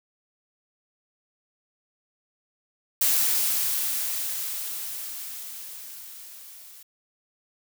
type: noise with level ramp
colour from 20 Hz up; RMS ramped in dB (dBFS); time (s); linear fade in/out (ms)
blue; -21 to -47; 3.01-6.83; 5
effects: none